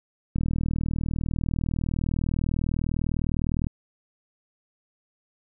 click train, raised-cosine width 5 ms, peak -14 dBFS, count 133, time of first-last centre 0.36-3.668 s, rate 39.9 Hz, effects none

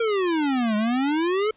square exponential two-way sweep, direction down then up, 470 to 207.7 to 443.7 Hz, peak -21 dBFS, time 0-1.51 s, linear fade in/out 5 ms, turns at 0.76 s, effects pink hiss -60 dBFS RMS until 1.56 s + resampled to 8000 Hz

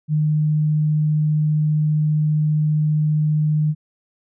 sine tone, 152.5 Hz, D#3, 34 cents flat, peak -15 dBFS, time 0.08-3.75 s, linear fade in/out 50 ms, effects none

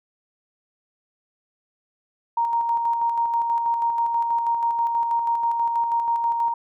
sine tone with tremolo, 932.3 Hz, A#5, in tune, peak -18 dBFS, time 2.37-6.54 s, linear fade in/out 5 ms, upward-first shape square, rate 6.2 Hz, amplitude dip 35%, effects none

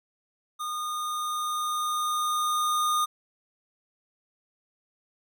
square tone with level ramp, 1224 Hz, D#6, 29 cents flat, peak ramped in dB -31 to -23 dBFS, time 0.59-3.06 s, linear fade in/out 20 ms, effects none

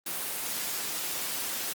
white noise, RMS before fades -33 dBFS, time 0.06-1.73 s, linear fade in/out 5 ms, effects high-pass 150 Hz 12 dB/octave + Opus 24 kbps

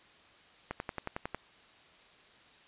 click train, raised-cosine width 0.5 ms, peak -20 dBFS, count 8, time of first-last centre 0.71-1.346 s, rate 11 Hz, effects white hiss -59 dBFS RMS until 2.67 s + resampled to 8000 Hz

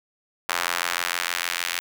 sawtooth tone with high-pass filter sweep, 86.6 Hz, F2, 14 cents flat, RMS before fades -27 dBFS, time 0.49-1.8 s, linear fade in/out 0 ms, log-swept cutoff 1200 to 2100 Hz, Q 1.1, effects none

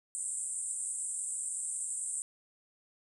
white band-pass noise, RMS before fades -37 dBFS, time 0.15-2.22 s, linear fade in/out 0 ms, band 7700 to 9200 Hz, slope 96 dB/octave, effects none

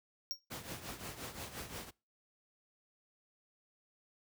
square tone with exponential decay, 5570 Hz, F8, 5 cents flat, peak -32 dBFS, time 0.31-0.39 s, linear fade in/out 0 ms, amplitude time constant 17 ms
pink noise with tremolo, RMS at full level -42 dBFS, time 0.5-1.91 s, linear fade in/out 20 ms, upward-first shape triangle, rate 5.7 Hz, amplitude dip 75%
effects noise-tail reverb RT60 0.3 s tail -24 dB re dry + high-pass 60 Hz 12 dB/octave

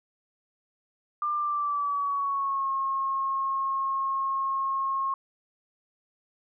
sine tone with pitch glide, 1193 to 1081.4 Hz, D6 to C#6, +27 to -43 cents, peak -25 dBFS, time 1.22-5.14 s, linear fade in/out 2 ms, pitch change -170 cents, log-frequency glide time 1.34-2.7 s, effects none

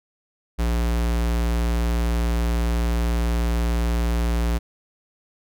square tone, 58.27 Hz, A#1, in tune, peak -20 dBFS, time 0.58-4.59 s, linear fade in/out 20 ms, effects none

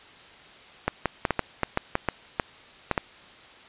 clicks, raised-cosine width 0.5 ms, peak -7 dBFS, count 12, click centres 0.88 / 1.057 / 1.252 / 1.307 / 1.393 / 1.633 / 1.774 / 1.954 / 2.087 / 2.398 / 2.913 / 2.978 s, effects white hiss -49 dBFS RMS until 3.68 s + resampled to 8000 Hz

